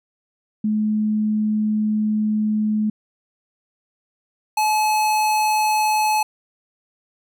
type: tone pair in turn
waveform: sine / square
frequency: 213.8 / 857.4 Hz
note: A3 / A5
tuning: -49 / -45 cents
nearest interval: 2 octaves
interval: 2404 cents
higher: second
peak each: -17 dBFS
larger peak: neither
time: 0.64-2.9 / 4.57-6.23 s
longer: first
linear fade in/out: 5 ms
effects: none